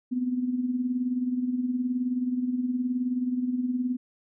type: tone with tremolo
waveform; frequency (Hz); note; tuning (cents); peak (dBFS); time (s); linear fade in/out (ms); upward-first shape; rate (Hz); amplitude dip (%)
sine; 250; B3; +21; -22; 0.11-3.97; 20; sine; 19; 60
effects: none